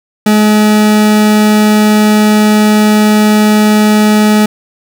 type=tone; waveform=40% pulse; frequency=212.2 Hz; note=G#3; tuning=38 cents sharp; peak=-4 dBFS; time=0.26-4.46 s; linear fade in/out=5 ms; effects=none